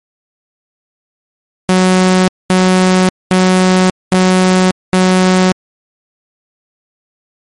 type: tone bursts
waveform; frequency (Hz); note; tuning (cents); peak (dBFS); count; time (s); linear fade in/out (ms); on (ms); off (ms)
sawtooth; 185; F#3; 0; -3; 5; 1.69-5.52; 0; 590; 220
effects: MP3 48 kbps